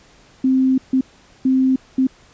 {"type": "tone bursts at uneven times", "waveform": "sine", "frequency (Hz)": 261.6, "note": "C4", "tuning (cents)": 0, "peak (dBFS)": -12, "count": 4, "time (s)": [[0.44, 0.78], [0.93, 1.01], [1.45, 1.76], [1.98, 2.07]], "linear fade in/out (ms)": 5, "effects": ["pink hiss -50 dBFS RMS until 2.33 s", "resampled to 16000 Hz"]}